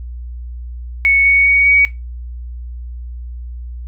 sine tone with pitch steps, 2215 / 2228 / 2241 / 2254 Hz, C#7 / C#7 / C#7 / C#7, -2 / +8 / +18 / +28 cents, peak -8 dBFS, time 1.05-1.85 s, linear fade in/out 0 ms, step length 200 ms, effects noise-tail reverb RT60 0.2 s tail -17 dB re dry + added 60 Hz sine -25 dBFS peak until 3.87 s

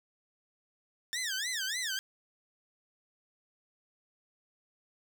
15% pulse tone with vibrato, 1760 Hz, A6, in tune, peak -26 dBFS, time 1.13-1.99 s, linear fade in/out 0 ms, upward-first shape sine, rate 3.4 Hz, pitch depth 260 cents each way, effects none

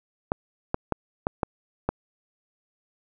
clicks, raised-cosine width 1 ms, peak -9 dBFS, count 6, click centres 0.319 / 0.744 / 0.923 / 1.269 / 1.432 / 1.89 s, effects none

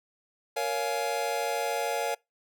square chord, Bb minor seventh, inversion none, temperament just, 466.2 / 559.4 / 699.2 / 839.1 Hz, Bb4 / Db5 / F5 / Ab5, 0 / +16 / +2 / +18 cents, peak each -34 dBFS, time 0.56-2.15 s, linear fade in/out 10 ms, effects noise-tail reverb RT60 0.2 s tail -25 dB re dry

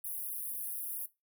pink high-pass noise, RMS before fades -39 dBFS, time 0.04-1.06 s, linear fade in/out 5 ms, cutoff 9900 Hz, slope 96 dB/octave, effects noise-tail reverb RT60 0.2 s tail -17 dB re dry

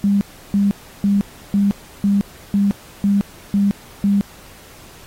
sine tone bursts, 200.7 Hz, G3, 41 cents sharp, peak -12 dBFS, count 9, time 0.04-4.21 s, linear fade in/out 0 ms, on 170 ms, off 330 ms, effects pink hiss -43 dBFS RMS until 5.06 s + AAC 48 kbps

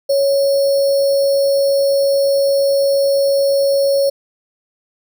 sine tone with sample-and-hold, 554.4 Hz, C#5, in tune, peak -11 dBFS, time 0.09-4.1 s, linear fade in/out 10 ms, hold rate 4900 Hz, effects none

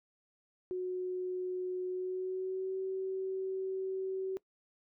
sine tone with pitch glide, 366.3 to 380.1 Hz, F#4 to F#4, -17 to +47 cents, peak -33 dBFS, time 0.71-4.37 s, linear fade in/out 0 ms, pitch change +64 cents, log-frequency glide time 1.87-2.78 s, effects noise-tail reverb RT60 0.1 s tail -20 dB re dry

